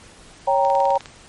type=chord; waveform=sine; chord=G diminished; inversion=second; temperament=equal; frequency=554.4 / 784 / 932.3 Hz; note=Db5 / G5 / Bb5; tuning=0 / 0 / 0 cents; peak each=-19 dBFS; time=0.47-0.98 s; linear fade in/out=10 ms
type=click train; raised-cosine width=0.2 ms; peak=-18 dBFS; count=9; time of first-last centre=0.65-1.058 s; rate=19.6 Hz
effects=pink hiss -46 dBFS RMS until 1.28 s + MP3 48 kbps